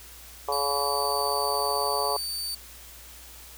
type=harmonic tone; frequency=142 Hz; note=C#3; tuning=42 cents sharp; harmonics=3 / 4 / 5 / 6 / 7 / 8; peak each=-32 / -32 / -32 / -32 / -32 / -32 dBFS; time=0.48-2.17 s; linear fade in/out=5 ms
type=tone; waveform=sawtooth; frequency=4580 Hz; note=D8; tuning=44 cents flat; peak=-27 dBFS; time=0.52-2.55 s; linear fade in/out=5 ms
effects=added 60 Hz sine -50 dBFS peak until 3.57 s + white hiss -47 dBFS RMS until 3.57 s